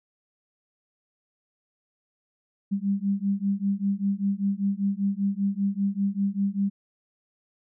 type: beating tone pair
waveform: sine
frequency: 196 / 201.1 Hz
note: G3 / G3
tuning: 0 / +44 cents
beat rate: 5.1 Hz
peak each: -26 dBFS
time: 2.71-6.7 s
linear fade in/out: 20 ms
effects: none